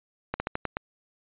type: slowing click train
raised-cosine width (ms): 0.5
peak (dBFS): -13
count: 6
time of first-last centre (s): 0.34-0.769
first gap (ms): 60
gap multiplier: 1.18
effects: resampled to 8000 Hz